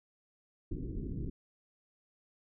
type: low-pass noise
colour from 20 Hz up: pink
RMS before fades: -38 dBFS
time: 0.71-1.3 s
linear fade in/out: 5 ms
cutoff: 380 Hz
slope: 48 dB/octave
effects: none